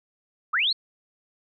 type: linear sweep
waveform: sine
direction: up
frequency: 1100 to 4435 Hz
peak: -20 dBFS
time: 0.53-0.73 s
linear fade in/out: 10 ms
effects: none